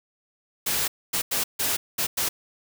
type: noise bursts at uneven times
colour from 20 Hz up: white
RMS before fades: -25 dBFS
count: 6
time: 0.66-0.88 / 1.13-1.22 / 1.31-1.44 / 1.59-1.77 / 1.98-2.07 / 2.17-2.29 s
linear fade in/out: 10 ms
effects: none